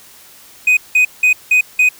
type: tone bursts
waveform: triangle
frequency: 2498 Hz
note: D#7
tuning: 6 cents sharp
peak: -6 dBFS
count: 5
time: 0.67-1.89 s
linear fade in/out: 5 ms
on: 100 ms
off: 180 ms
effects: white hiss -42 dBFS RMS until 1.99 s